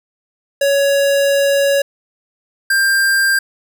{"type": "tone pair in turn", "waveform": "square", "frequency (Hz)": [559, 1589.3], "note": ["C#5", "G6"], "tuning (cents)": [14, 23], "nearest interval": "octave + tritone", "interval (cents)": 1809, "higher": "second", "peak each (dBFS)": -12, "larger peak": "neither", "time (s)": [[0.61, 1.82], [2.7, 3.39]], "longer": "first", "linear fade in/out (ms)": 5, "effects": []}